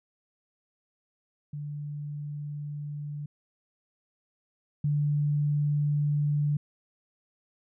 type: tone pair in turn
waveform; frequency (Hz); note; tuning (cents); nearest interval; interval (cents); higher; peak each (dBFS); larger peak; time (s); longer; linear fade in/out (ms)
sine; 146.83 / 146.83; D3 / D3; 0 / 0; unison; 0; neither; -33 / -23; second; 1.53-3.26 / 4.84-6.57; neither; 5
effects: none